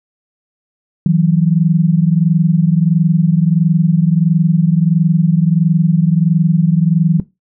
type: tone pair together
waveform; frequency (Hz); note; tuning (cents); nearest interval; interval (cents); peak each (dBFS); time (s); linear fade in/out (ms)
sine; 160.8 / 182.29; E3 / F#3; -43 / -26; major second; 217; -11; 1.06-7.2; 2
effects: noise-tail reverb RT60 0.2 s tail -17 dB re dry